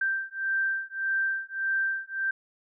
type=beating tone pair; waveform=sine; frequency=1568 / 1569.7 Hz; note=G6 / G6; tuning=0 / +2 cents; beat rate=1.7 Hz; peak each=-29 / -29 dBFS; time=0.01-2.31 s; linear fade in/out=5 ms; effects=none